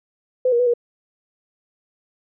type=tone with pitch steps; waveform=sine; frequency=508 / 474.6 / 494 / 476.8 Hz; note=B4 / A#4 / B4 / A#4; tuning=+49 / +31 / 0 / +39 cents; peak=-14 dBFS; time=0.45-0.738 s; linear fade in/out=5 ms; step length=72 ms; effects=none